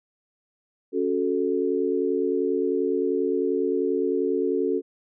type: chord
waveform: sine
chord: F# minor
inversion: second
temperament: equal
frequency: 277.2 / 370 / 440 Hz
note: C#4 / F#4 / A4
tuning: 0 / 0 / 0 cents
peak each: -27 / -25 / -25 dBFS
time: 0.92-4.82 s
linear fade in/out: 50 ms
effects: none